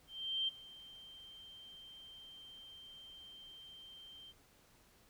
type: tone with ADSR envelope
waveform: sine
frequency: 3142 Hz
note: G7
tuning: 3 cents sharp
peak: -32 dBFS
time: 0.07-4.33 s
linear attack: 410 ms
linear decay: 16 ms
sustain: -20 dB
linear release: 31 ms
effects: pink hiss -67 dBFS RMS until 5.09 s